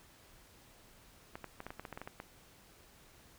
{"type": "clicks", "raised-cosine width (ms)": 0.5, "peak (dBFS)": -28, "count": 12, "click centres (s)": [1.355, 1.443, 1.604, 1.666, 1.705, 1.796, 1.852, 1.927, 1.975, 2.016, 2.075, 2.201], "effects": ["pink hiss -61 dBFS RMS until 3.38 s"]}